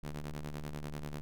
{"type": "ring-modulated tone", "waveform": "sawtooth", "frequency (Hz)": 73.2, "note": "D2", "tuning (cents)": -5, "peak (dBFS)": -32, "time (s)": [0.03, 1.21], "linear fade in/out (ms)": 0, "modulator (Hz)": 78.3, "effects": []}